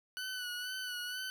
20% pulse tone with vibrato, 1487 Hz, F#6, 8 cents sharp, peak -33 dBFS, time 0.17-1.3 s, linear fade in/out 0 ms, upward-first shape sine, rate 2.1 Hz, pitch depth 39 cents each way, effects none

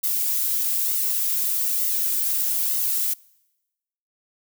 violet noise with flanger, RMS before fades -23 dBFS, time 0.03-3.14 s, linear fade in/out 10 ms, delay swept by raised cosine 1.2 to 3.5 ms, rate 1.1 Hz, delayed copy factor -0.7, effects noise-tail reverb RT60 1.0 s tail -25 dB re dry

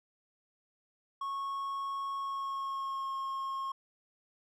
triangle tone with pitch glide, 1100 to 1079.2 Hz, C#6 to C#6, -14 to -47 cents, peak -32 dBFS, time 1.21-3.72 s, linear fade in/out 5 ms, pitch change -33 cents, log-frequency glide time 2.15-3.13 s, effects none

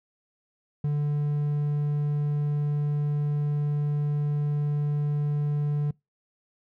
triangle tone, 146.83 Hz, D3, in tune, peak -21 dBFS, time 0.84-5.91 s, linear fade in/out 5 ms, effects noise-tail reverb RT60 0.2 s tail -25 dB re dry

